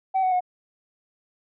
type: tone with pitch steps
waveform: sine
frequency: 763 / 744.7 / 726.9 Hz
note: G5 / F#5 / F#5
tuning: -47 / +11 / -31 cents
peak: -17 dBFS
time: 0.14-0.407 s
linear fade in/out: 20 ms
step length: 89 ms
effects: tanh soft clip ceiling -17 dBFS